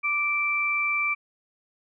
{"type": "tone pair together", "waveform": "sine", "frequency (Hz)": [1174.7, 2339], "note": ["D6", "D7"], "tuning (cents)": [0, -8], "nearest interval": "octave", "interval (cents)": 1192, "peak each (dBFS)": [-30, -23], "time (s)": [0.03, 1.15], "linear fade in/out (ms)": 20, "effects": []}